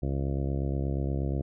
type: harmonic tone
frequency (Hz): 68.4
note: C#2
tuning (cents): -23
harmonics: 1 / 2 / 3 / 4 / 5 / 6 / 7 / 8 / 9 / 10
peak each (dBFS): -30 / -31 / -38 / -38 / -38 / -44 / -44 / -44 / -47 / -48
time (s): 0.02-1.42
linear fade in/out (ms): 10
effects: none